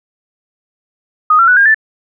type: tone with pitch steps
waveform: sine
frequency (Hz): 1244.5 / 1357.1 / 1480 / 1613.9 / 1760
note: D#6 / E6 / F#6 / G6 / A6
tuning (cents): 0 / +50 / 0 / +50 / 0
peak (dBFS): -5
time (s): 1.3-1.745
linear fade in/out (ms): 5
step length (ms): 89
effects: none